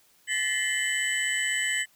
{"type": "tone cluster", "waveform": "sine", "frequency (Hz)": [1748, 1930, 2066, 3013, 7910], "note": ["A6", "B6", "C7", "F#7", "B8"], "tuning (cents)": [-12, -40, -22, 31, 2], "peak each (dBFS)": -30, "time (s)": [0.27, 1.86], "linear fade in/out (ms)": 50, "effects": ["tanh soft clip ceiling -19 dBFS", "white hiss -62 dBFS RMS until 1.95 s"]}